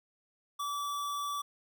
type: tone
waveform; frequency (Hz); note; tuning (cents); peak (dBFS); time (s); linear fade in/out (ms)
square; 1154; D6; -31; -34; 0.59-1.42; 10
effects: none